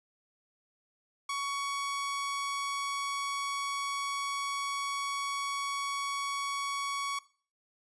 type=tone; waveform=sawtooth; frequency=1120 Hz; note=C#6; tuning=18 cents sharp; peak=-28 dBFS; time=1.29-7.19 s; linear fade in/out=5 ms; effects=noise-tail reverb RT60 0.4 s tail -17 dB re dry + resampled to 24000 Hz